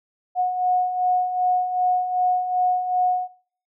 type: beating tone pair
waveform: sine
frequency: 727 / 729.6 Hz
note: F#5 / F#5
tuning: -31 / -24 cents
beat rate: 2.6 Hz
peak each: -26 / -19 dBFS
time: 0.35-3.28 s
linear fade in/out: 50 ms
effects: noise-tail reverb RT60 0.5 s tail -18 dB re dry